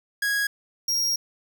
45% pulse tone pair in turn, 1653 / 5604 Hz, G#6 / F8, -9 / +5 cents, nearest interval octave + major sixth, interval 2114 cents, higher second, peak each -22 dBFS, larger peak neither, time 0.22-0.47 / 0.88-1.16 s, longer second, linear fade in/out 5 ms, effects none

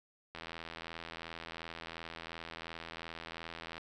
click train, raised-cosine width 0.3 ms, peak -27 dBFS, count 285, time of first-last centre 0.35-3.78 s, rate 82.8 Hz, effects none

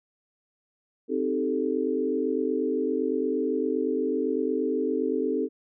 sine chord, A half-diminished seventh, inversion first, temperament equal, 261.6 / 311.1 / 392 / 440 Hz, C4 / Eb4 / G4 / A4, 0 / 0 / 0 / 0 cents, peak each -29 / -30 / -30 / -28 dBFS, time 1.08-5.49 s, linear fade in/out 50 ms, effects none

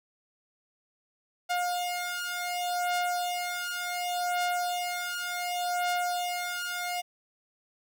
sawtooth beating tone pair, 711 / 711.68 Hz, F5 / F5, +31 / +32 cents, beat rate 0.68 Hz, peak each -28 dBFS, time 1.49-7.02 s, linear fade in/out 20 ms, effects none

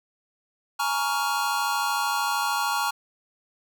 square chord, Bb minor seventh, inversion third, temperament just, 839.1 / 932.3 / 1118.8 / 1398.5 Hz, Ab5 / Bb5 / Db6 / F6, +18 / 0 / +16 / +2 cents, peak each -30 dBFS, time 0.79-2.91 s, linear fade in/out 10 ms, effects none

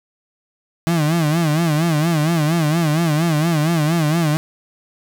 35% pulse tone with vibrato, 159.5 Hz, D#3, 43 cents sharp, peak -13 dBFS, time 0.87-4.37 s, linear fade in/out 0 ms, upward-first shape sine, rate 4.3 Hz, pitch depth 130 cents each way, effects none

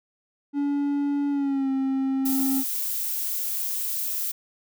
triangle tone with pitch glide, 285.1 to 267.5 Hz, C#4 to C4, +49 to +38 cents, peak -20 dBFS, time 0.53-2.64 s, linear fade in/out 50 ms, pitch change -111 cents, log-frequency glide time 1.3-1.7 s
violet noise, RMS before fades -28 dBFS, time 2.25-4.32 s, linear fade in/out 10 ms
effects none

